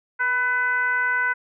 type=tone with frequency modulation; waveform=sine; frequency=1500 Hz; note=F#6; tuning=23 cents sharp; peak=-19 dBFS; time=0.19-1.34 s; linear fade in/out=20 ms; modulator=510 Hz; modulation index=0.78; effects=none